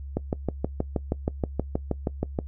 click train, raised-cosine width 2 ms, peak -11 dBFS, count 15, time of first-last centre 0.17-2.389 s, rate 6.31 Hz, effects noise-tail reverb RT60 0.1 s tail -21 dB re dry + added 69 Hz sine -34 dBFS peak until 2.47 s

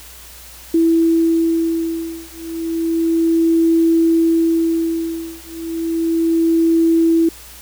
sine beating tone pair, 329.6 / 329.92 Hz, E4 / E4, 0 / +2 cents, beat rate 0.32 Hz, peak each -16 dBFS, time 0.74-7.29 s, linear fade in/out 5 ms, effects added 60 Hz sine -43 dBFS peak until 7.61 s + white hiss -39 dBFS RMS until 7.61 s

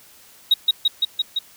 sine tone with echo, 3800 Hz, A#7, 33 cents sharp, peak -8 dBFS, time 0.51-0.54 s, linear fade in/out 5 ms, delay 170 ms, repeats 5, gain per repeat -2 dB, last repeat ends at 1.39 s, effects tanh soft clip ceiling -10 dBFS + white hiss -49 dBFS RMS until 1.56 s

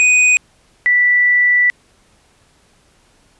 square / sine tone pair in turn, 2489 / 1966.4 Hz, D#7 / B6, 0 / -8 cents, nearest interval major third, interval 408 cents, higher first, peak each -9 dBFS, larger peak neither, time 0-0.37 / 0.86-1.7 s, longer second, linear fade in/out 0 ms, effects pink hiss -54 dBFS RMS until 3.39 s + resampled to 24000 Hz

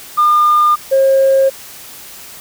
sine tone pair in turn, 1208 / 538.1 Hz, D6 / C5, +48 / +48 cents, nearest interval octave + major second, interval 1400 cents, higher first, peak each -6 dBFS, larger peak neither, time 0.17-0.76 / 0.91-1.5 s, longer neither, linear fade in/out 20 ms, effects tanh soft clip ceiling -4 dBFS + white hiss -34 dBFS RMS until 2.4 s

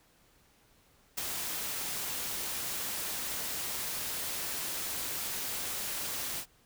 white noise with ADSR envelope, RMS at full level -31 dBFS, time 1.17-6.46 s, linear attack 14 ms, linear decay 6 ms, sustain -5 dB, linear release 78 ms, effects pink hiss -65 dBFS RMS until 6.65 s

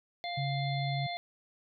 harmonic tone, 698.5 Hz, F5, in tune, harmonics 1 / 3 / 5 / 6, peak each -36 / -41 / -43 / -44 dBFS, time 0.24-1.17 s, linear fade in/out 0 ms
sine tone, 138.59 Hz, C#3, in tune, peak -31 dBFS, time 0.37-1.07 s, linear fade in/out 10 ms
effects none

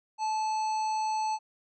harmonic tone, 869 Hz, A5, 22 cents flat, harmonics 1 / 3 / 5 / 7 / 9, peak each -27 / -45 / -44 / -47 / -50 dBFS, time 0.18-1.39 s, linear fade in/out 50 ms, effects none

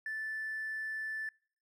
sine tone with hard clipping, 1756 Hz, A6, 4 cents flat, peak -36 dBFS, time 0.06-1.29 s, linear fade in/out 2 ms, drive 1 dB, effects noise-tail reverb RT60 0.5 s tail -26 dB re dry

